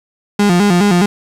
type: tone with vibrato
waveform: 35% pulse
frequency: 189.7 Hz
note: F#3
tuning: 43 cents sharp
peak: -7 dBFS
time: 0.39-1.06 s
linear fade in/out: 5 ms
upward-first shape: square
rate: 4.8 Hz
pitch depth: 130 cents each way
effects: low-pass 10000 Hz 12 dB/octave + 7-bit